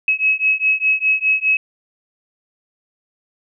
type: beating tone pair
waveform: sine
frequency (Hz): 2564 / 2568.9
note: E7 / E7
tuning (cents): -49 / -45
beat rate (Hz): 4.9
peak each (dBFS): -17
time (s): 0.08-1.57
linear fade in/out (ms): 2
effects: none